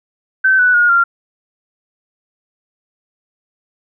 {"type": "tone with pitch steps", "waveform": "sine", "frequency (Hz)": [1538, 1485.6, 1435, 1386.1], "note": ["G6", "F#6", "F6", "F6"], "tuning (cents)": [-33, 7, 47, -13], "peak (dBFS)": -8, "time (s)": [0.44, 1.04], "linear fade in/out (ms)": 10, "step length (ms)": 150, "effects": []}